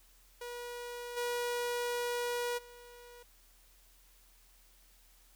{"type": "tone with level steps", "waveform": "sawtooth", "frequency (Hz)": 483, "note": "B4", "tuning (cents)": -39, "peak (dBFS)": [-37, -29, -48], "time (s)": [0.41, 3.23], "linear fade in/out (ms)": 5, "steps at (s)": [1.16, 2.57], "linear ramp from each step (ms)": 20, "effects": ["added 41 Hz sine -63 dBFS peak until 5.35 s", "white hiss -65 dBFS RMS until 5.35 s"]}